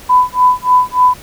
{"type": "tone with tremolo", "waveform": "sine", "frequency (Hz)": 1000, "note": "B5", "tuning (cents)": 21, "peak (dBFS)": -4, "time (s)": [0.09, 1.14], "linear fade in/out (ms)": 10, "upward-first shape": "sine", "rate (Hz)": 3.4, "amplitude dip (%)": 100, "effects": ["pink hiss -36 dBFS RMS until 1.22 s"]}